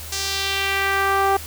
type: tone with band-pass filter sweep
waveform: sawtooth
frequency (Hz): 392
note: G4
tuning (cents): 0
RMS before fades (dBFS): -21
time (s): 0.12-1.37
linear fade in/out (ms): 5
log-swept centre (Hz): 6200 to 840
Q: 1.6
effects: added 78 Hz sine -36 dBFS peak until 1.46 s + white hiss -36 dBFS RMS until 1.46 s